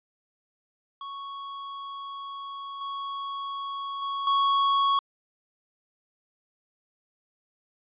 square tone with level steps, 1108.7 Hz, C#6, in tune, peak -36 / -32 / -29 / -21 dBFS, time 1.01-4.99 s, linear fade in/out 2 ms, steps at 2.81 / 4.02 / 4.27 s, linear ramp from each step 2 ms, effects resampled to 8000 Hz

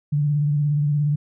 sine tone with vibrato, 146.83 Hz, D3, in tune, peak -17 dBFS, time 0.12-1.16 s, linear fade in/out 10 ms, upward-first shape sine, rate 17 Hz, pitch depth 43 cents each way, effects none

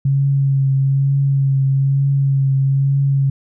sine tone with vibrato, 137 Hz, C#3, 20 cents flat, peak -12 dBFS, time 0.05-3.3 s, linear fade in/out 5 ms, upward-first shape triangle, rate 1.1 Hz, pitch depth 25 cents each way, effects none

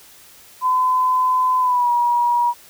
sine tone with pitch glide, 1016 to 959 Hz, B5 to A#5, +49 to +49 cents, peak -14 dBFS, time 0.61-2.54 s, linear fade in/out 50 ms, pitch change -100 cents, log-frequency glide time 1.6-1.91 s, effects white hiss -46 dBFS RMS until 2.69 s

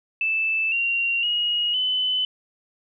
sine tone with pitch steps, 2637 / 2759 / 2886 / 3019 Hz, E7 / F7 / F#7 / F#7, 0 / -22 / -44 / +34 cents, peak -20 dBFS, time 0.21-2.25 s, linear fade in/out 2 ms, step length 510 ms, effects none

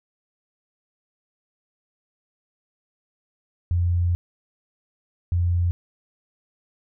sine tone bursts at uneven times, 87.31 Hz, F2, in tune, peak -18 dBFS, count 2, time 3.71-4.15 / 5.32-5.71 s, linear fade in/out 0 ms, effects none

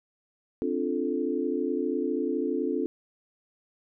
sine chord, D minor seventh, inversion third, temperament equal with one note detuned, 261.6 / 293.7 / 349.2 / 437.7 Hz, C4 / D4 / F4 / A4, 0 / 0 / 0 / -9 cents, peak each -31 dBFS, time 0.62-2.86 s, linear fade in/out 0 ms, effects none

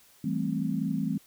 sine chord, A minor seventh, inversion second, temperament equal, 164.81 / 196 / 220 / 261.6 Hz, E3 / G3 / A3 / C4, 0 / 0 / 0 / 0 cents, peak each -32 dBFS, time 0.24-1.18 s, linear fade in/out 5 ms, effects white hiss -59 dBFS RMS until 1.26 s

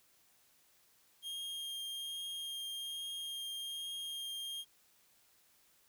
45% pulse tone with vibrato, 3224 Hz, G7, 48 cents sharp, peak -40 dBFS, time 1.22-4.65 s, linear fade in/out 50 ms, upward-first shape triangle, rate 1.2 Hz, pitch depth 11 cents each way, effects white hiss -69 dBFS RMS until 5.88 s

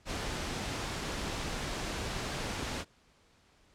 pink noise, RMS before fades -36 dBFS, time 0.05-2.85 s, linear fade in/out 50 ms, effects pink hiss -65 dBFS RMS until 3.74 s + low-pass 7000 Hz 12 dB/octave

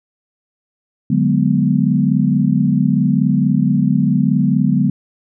sine chord, G# half-diminished seventh, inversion second, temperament equal with one note detuned, 146.83 / 183.19 / 207.7 / 246.9 Hz, D3 / F#3 / G#3 / B3, 0 / -17 / 0 / 0 cents, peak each -17 dBFS, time 1.1-4.9 s, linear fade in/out 5 ms, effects none

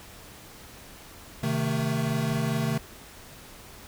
square chord, A diminished, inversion first, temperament equal with one note detuned, 130.81 / 155.56 / 223.3 Hz, C3 / Eb3 / A3, 0 / 0 / +26 cents, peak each -30 dBFS, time 1.43-2.78 s, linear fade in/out 5 ms, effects pink hiss -47 dBFS RMS until 3.87 s

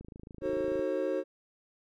click train, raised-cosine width 3 ms, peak -33 dBFS, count 22, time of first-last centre 0.01-0.794 s, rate 26.8 Hz
triangle chord, D# diminished seventh, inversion none, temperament just, 311.1 / 373.4 / 448 / 537.6 Hz, D#4 / F#4 / A4 / C5, 0 / +16 / +31 / +47 cents, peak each -34 / -32 / -35 / -30 dBFS, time 0.41-1.24 s, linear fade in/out 50 ms
effects none

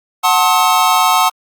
square chord, F# diminished seventh, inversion none, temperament just, 740 / 888 / 1065.6 / 1278.7 Hz, F#5 / A5 / C6 / Eb6, 0 / +16 / +31 / +47 cents, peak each -16 dBFS, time 0.23-1.3 s, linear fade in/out 20 ms, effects Opus 48 kbps

